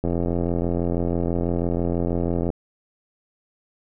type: click train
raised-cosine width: 2 ms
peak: -11 dBFS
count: 213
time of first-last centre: 0.04-2.502 s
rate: 86.1 Hz
effects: none